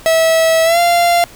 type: tone with pitch glide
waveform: 45% pulse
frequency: 650 to 692.6 Hz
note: E5 to F5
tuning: -24 to -15 cents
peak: -9 dBFS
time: 0.06-1.24 s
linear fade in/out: 0 ms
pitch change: +109 cents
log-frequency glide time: 0.64-0.79 s
effects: pink hiss -39 dBFS RMS until 1.35 s